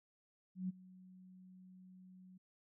sine tone with ADSR envelope, 185 Hz, F#3, in tune, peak -35 dBFS, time 0.55-2.38 s, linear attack 140 ms, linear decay 21 ms, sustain -21 dB, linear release 10 ms, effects none

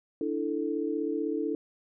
sine chord, D suspended second, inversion none, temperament equal, 293.7 / 329.6 / 440 Hz, D4 / E4 / A4, 0 / 0 / 0 cents, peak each -32 dBFS, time 0.21-1.55 s, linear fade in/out 2 ms, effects none

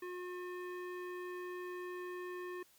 square tone with low-pass filter, 359.7 Hz, F#4, 49 cents flat, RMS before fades -44 dBFS, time 0.02-2.63 s, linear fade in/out 5 ms, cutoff 2000 Hz, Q 1.8, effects white hiss -67 dBFS RMS until 2.78 s

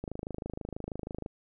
click train, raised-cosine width 2 ms, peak -23 dBFS, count 33, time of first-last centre 0.04-1.261 s, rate 26.2 Hz, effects none

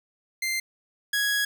sawtooth tone pair in turn, 2088 / 1663.8 Hz, C7 / G#6, -4 / +3 cents, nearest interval major third, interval 393 cents, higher first, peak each -22 / -19 dBFS, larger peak second, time 0.42-0.6 / 1.13-1.45 s, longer second, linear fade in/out 5 ms, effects none

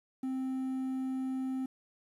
triangle tone with quantisation, 261.7 Hz, C4, in tune, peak -30 dBFS, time 0.23-1.66 s, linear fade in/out 5 ms, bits 10, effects resampled to 32000 Hz

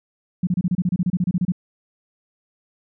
sine tone bursts, 179 Hz, F3, 43 cents sharp, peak -16 dBFS, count 16, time 0.43-1.521 s, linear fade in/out 5 ms, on 41 ms, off 29 ms, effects none

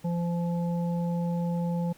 harmonic tone, 171.9 Hz, F3, 27 cents flat, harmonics 1 / 3 / 5, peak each -26 / -36 / -40 dBFS, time 0.04-1.93 s, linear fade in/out 10 ms, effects pink hiss -57 dBFS RMS until 1.97 s

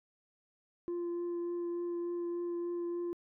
sine tone with vibrato, 346.4 Hz, F4, 14 cents flat, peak -31 dBFS, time 0.88-3.13 s, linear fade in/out 0 ms, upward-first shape triangle, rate 3.4 Hz, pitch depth 12 cents each way, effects tanh soft clip ceiling -33 dBFS

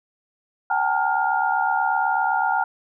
sine tone cluster, 763 / 831 / 910 / 1411 Hz, G5 / G#5 / A#5 / F6, -47 / +1 / -42 / +17 cents, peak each -24 dBFS, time 0.7-2.64 s, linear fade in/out 5 ms, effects none

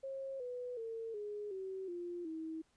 sine tone with pitch steps, 539 / 494.3 / 453.2 / 415.6 / 381.1 / 349.5 / 320.5 Hz, C#5 / B4 / A#4 / G#4 / G4 / F4 / E4, -49 / +1 / -49 / +1 / -49 / +1 / -49 cents, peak -40 dBFS, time 0.03-2.62 s, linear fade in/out 10 ms, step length 370 ms, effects pink hiss -75 dBFS RMS until 2.76 s + resampled to 22050 Hz

